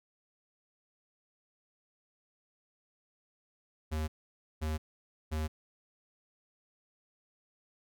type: tone bursts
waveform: square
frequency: 77.78 Hz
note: D#2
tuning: in tune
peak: -32 dBFS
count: 3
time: 3.91-5.48 s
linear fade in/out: 20 ms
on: 170 ms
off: 530 ms
effects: none